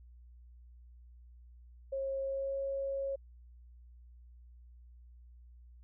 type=tone with pitch glide; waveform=sine; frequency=541 to 547.3 Hz; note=C#5 to C#5; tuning=-42 to -22 cents; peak=-33 dBFS; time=1.92-3.16 s; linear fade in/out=10 ms; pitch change=+20 cents; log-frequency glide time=2.22-2.57 s; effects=added 60 Hz sine -53 dBFS peak until 5.83 s